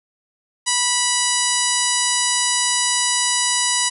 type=harmonic tone with a mistuned harmonic; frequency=980 Hz; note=B5; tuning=14 cents flat; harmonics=1 / 2 / 3 / 4 / 5 / 6 / 7 / 8 / 9 / 10; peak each=-26 / -26 / -26 / -26 / -26 / -26 / -26 / -26 / -26 / -26 dBFS; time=0.66-3.9 s; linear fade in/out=20 ms; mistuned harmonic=9; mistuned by=-31 cents; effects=none